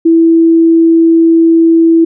sine tone, 329.6 Hz, E4, in tune, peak -3 dBFS, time 0.05-2.05 s, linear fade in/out 10 ms, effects none

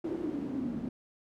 pink noise with band-pass filter sweep, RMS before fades -35 dBFS, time 0.04-0.89 s, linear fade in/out 5 ms, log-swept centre 350 to 220 Hz, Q 7.4, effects none

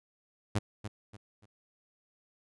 sawtooth tone with echo, 105.2 Hz, G#2, 23 cents sharp, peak -22 dBFS, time 0.55-0.59 s, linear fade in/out 10 ms, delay 290 ms, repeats 3, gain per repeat -10 dB, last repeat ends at 1.46 s, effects resampled to 24000 Hz

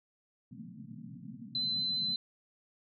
white band-pass noise, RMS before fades -47 dBFS, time 0.51-2.16 s, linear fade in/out 10 ms, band 120 to 260 Hz, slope 96 dB/octave
sine tone, 4047 Hz, B7, 42 cents sharp, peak -30 dBFS, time 1.55-2.16 s, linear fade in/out 2 ms
effects none

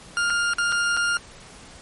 40% pulse tone with dropouts, 1407 Hz, F6, 12 cents sharp, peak -19 dBFS, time 0.17-1.17 s, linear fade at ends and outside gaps 0 ms, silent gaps 0.3-0.304 / 0.535-0.584 / 0.721-0.724 / 0.967-0.972 s, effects pink hiss -45 dBFS RMS until 1.81 s + MP3 48 kbps

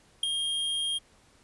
square tone with ADSR envelope, 3227 Hz, G7, 50 cents sharp, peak -20 dBFS, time 0.23-0.99 s, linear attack 5 ms, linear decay 4 ms, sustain -8 dB, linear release 20 ms, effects pink hiss -61 dBFS RMS until 1.43 s + resampled to 24000 Hz

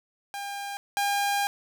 sawtooth tone pair in turn, 803 / 806.3 Hz, G5 / G5, +41 / +49 cents, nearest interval unison, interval 8 cents, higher second, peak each -29 / -20 dBFS, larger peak second, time 0.34-0.77 / 0.97-1.47 s, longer second, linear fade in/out 0 ms, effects none

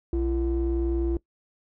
triangle ring-modulated tone, 138.59 Hz, C#3, in tune, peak -16 dBFS, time 0.13-1.17 s, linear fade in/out 2 ms, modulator 200 Hz, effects noise-tail reverb RT60 0.1 s tail -22 dB re dry + tanh soft clip ceiling -18 dBFS

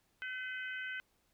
harmonic tone, 509 Hz, C5, 48 cents flat, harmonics 3 / 4 / 5 / 6, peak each -40 / -46 / -48 / -51 dBFS, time 0.22-1 s, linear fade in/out 0 ms, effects pink hiss -75 dBFS RMS until 1.33 s

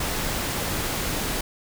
pink noise, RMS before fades -27 dBFS, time 0-1.41 s, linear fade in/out 5 ms, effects none

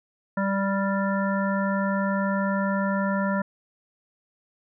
harmonic tone with a mistuned harmonic, 196 Hz, G3, in tune, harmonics 1 / 3 / 5 / 7 / 9, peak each -24 / -29 / -31 / -32 / -34 dBFS, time 0.37-3.42 s, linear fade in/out 5 ms, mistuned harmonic 7, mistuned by +17 cents, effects none

